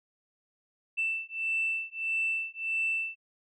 sine beating tone pair, 2662 / 2663.6 Hz, E7 / E7, +16 / +17 cents, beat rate 1.6 Hz, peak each -31 dBFS, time 0.97-3.16 s, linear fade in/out 20 ms, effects tanh soft clip ceiling -21 dBFS

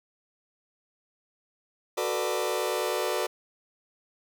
sawtooth chord, B minor seventh, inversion second, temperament just, 370.4 / 444.5 / 493.9 / 592.7 Hz, F#4 / A4 / B4 / D5, +2 / +18 / 0 / +16 cents, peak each -28 dBFS, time 1.97-3.27 s, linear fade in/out 10 ms, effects none

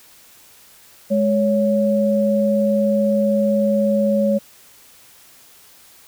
sine tone pair together, 209 / 558 Hz, G#3 / C#5, +11 / +11 cents, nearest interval octave + perfect fourth, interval 1700 cents, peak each -17 dBFS, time 1.1-4.39 s, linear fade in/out 20 ms, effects white hiss -48 dBFS RMS until 6.07 s

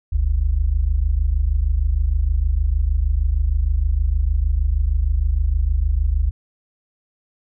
sine tone pair together, 45.54 / 72 Hz, F#1 / D2, -27 / -34 cents, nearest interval minor sixth, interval 793 cents, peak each -18 dBFS, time 0.12-6.31 s, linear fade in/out 10 ms, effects none

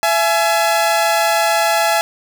sawtooth tone pair together, 671 / 845.4 Hz, E5 / G#5, +31 / +31 cents, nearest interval major third, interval 400 cents, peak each -12 dBFS, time 0.03-2.01 s, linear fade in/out 0 ms, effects none

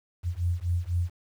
sine beating tone pair, 85.4 / 89.4 Hz, F2 / F2, -38 / +41 cents, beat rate 4 Hz, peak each -28 dBFS, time 0.23-1.11 s, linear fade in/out 50 ms, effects 9-bit

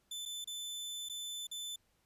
sawtooth tone with dropouts, 3520 Hz, A7, in tune, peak -37 dBFS, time 0.11-1.76 s, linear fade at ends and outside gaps 5 ms, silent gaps 0.254-0.258 / 0.444-0.473 / 1.088-1.096 / 1.47-1.513 s, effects pink hiss -75 dBFS RMS until 2.05 s + resampled to 32000 Hz

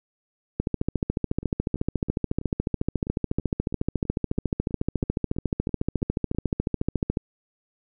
two click trains, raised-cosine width 3 ms, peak -10 / -23 dBFS, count 93 / 16, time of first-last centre 0.6-7.171 / 1.43-6.348 s, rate 14 / 3.05 Hz, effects none

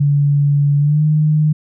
sine tone with pitch glide, 143.5 to 152.91 Hz, D3 to D#3, -40 to -30 cents, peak -10 dBFS, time 0-1.53 s, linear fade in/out 10 ms, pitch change +110 cents, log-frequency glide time 0.78-1.03 s, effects none

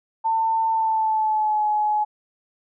sine tone with pitch glide, 896 to 845.7 Hz, A5 to G#5, +31 to +31 cents, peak -18 dBFS, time 0.24-2.05 s, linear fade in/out 20 ms, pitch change -100 cents, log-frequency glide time 0.7-1.66 s, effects none

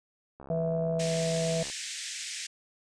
click train, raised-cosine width 1 ms, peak -32 dBFS, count 90, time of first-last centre 0.4-1.699 s, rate 68.5 Hz
harmonic tone, 164.2 Hz, E3, 6 cents flat, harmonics 1 / 3 / 4, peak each -30 / -33 / -30 dBFS, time 0.5-1.63 s, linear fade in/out 2 ms
white band-pass noise, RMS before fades -38 dBFS, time 0.99-2.47 s, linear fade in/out 10 ms, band 1700 to 8400 Hz, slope 48 dB/octave
effects none

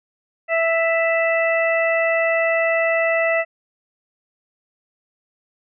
harmonic tone, 660 Hz, E5, 2 cents sharp, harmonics 1 / 2 / 3 / 4, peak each -18 / -28 / -21 / -26 dBFS, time 0.48-3.45 s, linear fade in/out 50 ms, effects none

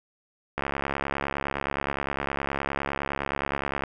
click train, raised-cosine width 0.5 ms, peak -12 dBFS, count 228, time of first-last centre 0.58-3.837 s, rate 69.7 Hz, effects none

